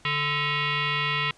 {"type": "tone with frequency modulation", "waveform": "sine", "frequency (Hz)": 440, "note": "A4", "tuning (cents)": 0, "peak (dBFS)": -23, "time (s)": [0.05, 1.31], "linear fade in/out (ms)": 2, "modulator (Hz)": 586, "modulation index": 5.1, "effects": ["pink hiss -56 dBFS RMS until 1.37 s", "resampled to 22050 Hz"]}